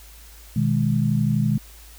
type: chord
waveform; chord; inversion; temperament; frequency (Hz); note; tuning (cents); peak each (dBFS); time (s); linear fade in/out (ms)
sine; G# minor; first; equal; 123.47 / 155.56 / 207.7; B2 / D#3 / G#3; 0 / 0 / 0; -22; 0.56-1.58; 5
effects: added 54 Hz sine -44 dBFS peak until 1.98 s + white hiss -48 dBFS RMS until 1.98 s